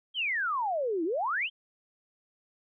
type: exponential two-way sweep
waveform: sine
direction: down then up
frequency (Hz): 3279 to 311.1 to 3279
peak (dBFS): -27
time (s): 0.14-1.5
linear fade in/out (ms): 50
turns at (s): 1.04
effects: none